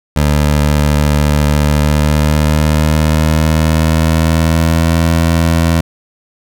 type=tone with pitch glide; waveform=20% pulse; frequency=74.1 to 82.7 Hz; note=D2 to E2; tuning=+16 to +6 cents; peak=-4 dBFS; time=0.16-5.81 s; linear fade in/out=5 ms; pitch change=+190 cents; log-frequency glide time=1.6-5.06 s; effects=none